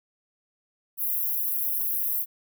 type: high-pass noise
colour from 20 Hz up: white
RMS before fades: -27 dBFS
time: 0.97-2.26 s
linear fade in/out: 50 ms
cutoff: 11000 Hz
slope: 96 dB/octave
effects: none